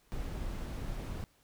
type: noise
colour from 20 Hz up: brown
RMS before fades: -38 dBFS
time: 0.12-1.24 s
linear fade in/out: 0 ms
effects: pink hiss -68 dBFS RMS until 1.43 s